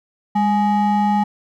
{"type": "ring-modulated tone", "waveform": "triangle", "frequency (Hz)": 521, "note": "C5", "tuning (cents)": -7, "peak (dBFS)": -9, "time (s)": [0.35, 1.24], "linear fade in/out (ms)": 10, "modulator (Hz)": 317, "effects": []}